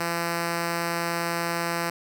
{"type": "tone", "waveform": "5% pulse", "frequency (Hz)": 169.8, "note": "F3", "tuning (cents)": -48, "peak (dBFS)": -14, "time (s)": [0, 1.9], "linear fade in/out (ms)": 5, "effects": []}